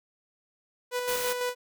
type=tone with tremolo; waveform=sawtooth; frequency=493.9 Hz; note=B4; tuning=in tune; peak=-23 dBFS; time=0.91-1.55 s; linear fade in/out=50 ms; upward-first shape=square; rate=6 Hz; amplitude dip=35%
type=noise; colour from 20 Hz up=white; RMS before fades=-34 dBFS; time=1.07-1.34 s; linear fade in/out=20 ms
effects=none